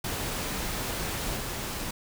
pink noise with level steps, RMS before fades -32 / -34 dBFS, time 0.04-1.91 s, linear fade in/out 5 ms, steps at 1.36 s, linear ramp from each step 20 ms, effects none

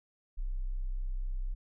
sine tone, 31.99 Hz, C1, 38 cents flat, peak -31 dBFS, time 0.37-1.55 s, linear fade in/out 20 ms, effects none

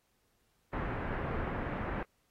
pink low-pass noise, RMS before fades -36 dBFS, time 0.73-2.03 s, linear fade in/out 2 ms, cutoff 1900 Hz, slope 24 dB/octave, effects pink hiss -75 dBFS RMS until 2.3 s + AAC 48 kbps

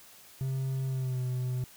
triangle tone with pitch glide, 132.8 to 126.36 Hz, C3 to B2, +26 to +40 cents, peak -27 dBFS, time 0.41-1.64 s, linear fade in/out 0 ms, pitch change -86 cents, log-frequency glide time 0.87-1.22 s, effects white hiss -54 dBFS RMS until 1.76 s

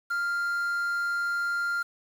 triangle tone with quantisation, 1396.9 Hz, F6, in tune, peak -24 dBFS, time 0.1-1.83 s, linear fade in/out 10 ms, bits 8, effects none

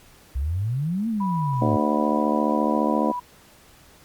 sine exponential two-way sweep, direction up then down, 62.4 to 233.1 to 101.9 Hz, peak -22 dBFS, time 0.35-1.77 s, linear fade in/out 10 ms, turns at 1.08 s
sine tone, 983 Hz, B5, 8 cents flat, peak -26 dBFS, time 1.2-3.2 s, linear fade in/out 10 ms
harmonic tone, 74.5 Hz, D2, 25 cents sharp, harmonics 3 / 4 / 5 / 6 / 7 / 8 / 9 / 10, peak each -24 / -25 / -31 / -37 / -28 / -29 / -31 / -31 dBFS, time 1.61-3.12 s, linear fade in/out 10 ms
effects pink hiss -52 dBFS RMS until 4.04 s + Opus 48 kbps

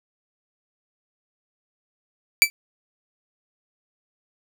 sawtooth tone with exponential decay, 2321 Hz, D7, 21 cents flat, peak -4 dBFS, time 2.42-2.5 s, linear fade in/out 0 ms, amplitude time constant 17 ms, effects none

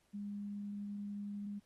sine tone, 203.8 Hz, G#3, 32 cents flat, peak -40 dBFS, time 0.13-1.6 s, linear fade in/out 20 ms, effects pink hiss -75 dBFS RMS until 1.65 s + AAC 32 kbps

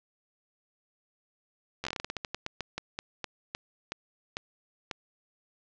slowing click train, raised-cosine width 0.2 ms, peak -16 dBFS, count 22, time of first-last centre 1.84-4.912 s, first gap 12 ms, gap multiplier 1.21, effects low-pass 6000 Hz 12 dB/octave

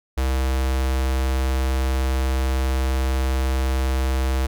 square tone with notch filter, 65.41 Hz, C2, in tune, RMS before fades -21 dBFS, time 0.17-4.47 s, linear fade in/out 10 ms, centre 160 Hz, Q 1, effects none

